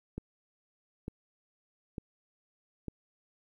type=click train; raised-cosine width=3 ms; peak=-24 dBFS; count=4; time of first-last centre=0.18-2.883 s; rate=1.11 Hz; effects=11-bit